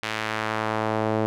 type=tone with band-pass filter sweep; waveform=sawtooth; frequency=109.4 Hz; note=A2; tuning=9 cents flat; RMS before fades=-26 dBFS; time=0.03-1.26 s; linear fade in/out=0 ms; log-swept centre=2500 to 500 Hz; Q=0.98; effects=none